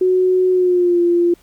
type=tone with pitch glide; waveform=sine; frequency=369 to 346.3 Hz; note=F#4 to F4; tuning=-5 to -15 cents; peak=-11 dBFS; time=0.01-1.34 s; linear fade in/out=5 ms; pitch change=-110 cents; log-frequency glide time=0.51-1.01 s; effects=pink hiss -53 dBFS RMS until 1.42 s